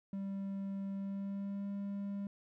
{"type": "tone with pitch glide", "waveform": "triangle", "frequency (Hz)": [196, 199.89], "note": ["G3", "G3"], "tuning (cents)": [0, 34], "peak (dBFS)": -35, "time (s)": [0.13, 2.27], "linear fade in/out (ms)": 2, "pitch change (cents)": 34, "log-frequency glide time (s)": [0.96, 1.69], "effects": []}